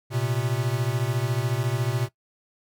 square beating tone pair, 115.9 / 129.9 Hz, A#2 / C3, -10 / -12 cents, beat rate 14 Hz, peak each -27 dBFS, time 0.1-2.09 s, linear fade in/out 50 ms, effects noise-tail reverb RT60 0.1 s tail -18 dB re dry

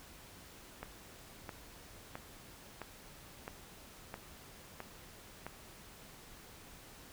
click train, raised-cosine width 0.5 ms, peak -27 dBFS, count 8, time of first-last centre 0.83-5.466 s, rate 1.51 Hz, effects pink hiss -55 dBFS RMS until 7.12 s

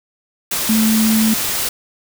sine tone in noise, 220 Hz, A3, in tune, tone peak -12 dBFS, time 0.69-1.34 s, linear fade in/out 5 ms, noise white, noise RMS -20 dBFS, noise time 0.51-1.69 s, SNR +5 dB, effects none

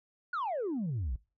sine exponential sweep, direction down, 1489 to 52.4 Hz, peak -29 dBFS, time 0.33-1.16 s, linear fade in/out 5 ms, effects noise-tail reverb RT60 0.3 s tail -21 dB re dry + tanh soft clip ceiling -29 dBFS

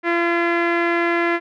sawtooth tone with low-pass filter, 341.3 Hz, F4, 40 cents flat, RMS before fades -19 dBFS, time 0.03-1.4 s, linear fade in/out 50 ms, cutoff 2000 Hz, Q 3.3, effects none

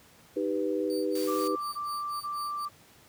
sine chord, Eb augmented, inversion none, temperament equal, 311.1 / 392 / 493.9 Hz, Eb4 / G4 / B4, 0 / 0 / 0 cents, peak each -31 dBFS, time 0.36-1.56 s, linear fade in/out 10 ms
sawtooth tone with tremolo, 4600 Hz, D8, 37 cents flat, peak -37 dBFS, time 0.9-2.65 s, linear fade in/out 0 ms, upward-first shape sine, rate 4.1 Hz, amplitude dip 100%
white noise, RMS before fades -42 dBFS, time 1.15-1.48 s, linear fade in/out 5 ms
sine tone bursts, 1174.7 Hz, D6, in tune, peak -31 dBFS, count 3, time 1.27-2.69 s, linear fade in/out 20 ms, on 460 ms, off 20 ms
effects pink hiss -57 dBFS RMS until 3.08 s + high-pass 80 Hz 12 dB/octave

